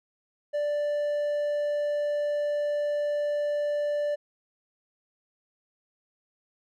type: tone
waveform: triangle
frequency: 587.3 Hz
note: D5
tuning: in tune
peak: -23 dBFS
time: 0.53-4.16 s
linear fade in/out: 20 ms
effects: none